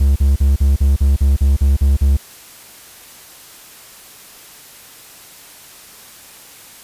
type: tone bursts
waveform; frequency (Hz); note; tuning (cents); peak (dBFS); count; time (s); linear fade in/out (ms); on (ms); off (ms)
triangle; 69.3; C#2; 0; -7; 11; 0-2.17; 10; 160; 41
effects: white hiss -40 dBFS RMS until 6.83 s + resampled to 32000 Hz